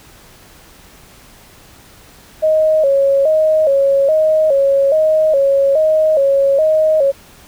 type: tone with vibrato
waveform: sine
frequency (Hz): 587.3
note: D5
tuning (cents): 0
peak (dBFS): -9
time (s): 2.42-7.12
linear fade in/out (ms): 20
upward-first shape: square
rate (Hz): 1.2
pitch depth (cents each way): 110
effects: pink hiss -43 dBFS RMS until 7.47 s